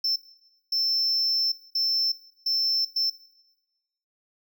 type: tone bursts at uneven times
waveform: triangle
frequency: 5330 Hz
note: E8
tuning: 18 cents sharp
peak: -21 dBFS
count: 5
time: 0.04-0.16 / 0.72-1.52 / 1.75-2.12 / 2.46-2.85 / 2.96-3.1 s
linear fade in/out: 5 ms
effects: noise-tail reverb RT60 1.0 s tail -17 dB re dry